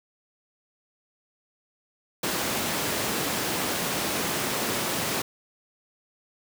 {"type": "high-pass noise", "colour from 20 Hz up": "pink", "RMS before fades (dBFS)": -28, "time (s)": [2.23, 5.22], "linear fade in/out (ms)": 5, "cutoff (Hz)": 170, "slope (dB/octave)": 12, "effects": []}